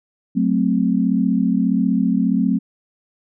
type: chord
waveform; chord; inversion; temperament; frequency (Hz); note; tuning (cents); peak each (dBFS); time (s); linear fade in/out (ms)
sine; F# diminished; none; equal; 185 / 220 / 261.6; F#3 / A3 / C4; 0 / 0 / 0; -19; 0.35-2.59; 20
effects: none